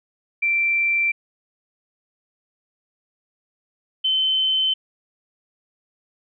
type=tone pair in turn; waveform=sine; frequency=2349 / 3069 Hz; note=D7 / G7; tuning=0 / -37 cents; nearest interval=perfect fourth; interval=463 cents; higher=second; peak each=-17 dBFS; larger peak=neither; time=0.42-1.12 / 4.04-4.74 s; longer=neither; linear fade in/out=10 ms; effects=none